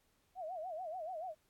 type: tone with vibrato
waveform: sine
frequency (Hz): 684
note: F5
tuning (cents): -36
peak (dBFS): -40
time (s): 0.35-1.35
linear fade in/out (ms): 50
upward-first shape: sine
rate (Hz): 6.9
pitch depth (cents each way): 180
effects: pink hiss -75 dBFS RMS until 1.49 s + AAC 64 kbps